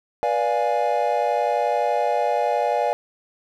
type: chord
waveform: triangle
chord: B diminished seventh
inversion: none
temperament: equal with one note detuned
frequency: 486.5 / 587.3 / 698.5 / 830.6 Hz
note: B4 / D5 / F5 / Ab5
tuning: -26 / 0 / 0 / 0 cents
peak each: -24 / -22 / -22 / -22 dBFS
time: 0.23-2.93 s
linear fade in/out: 0 ms
effects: none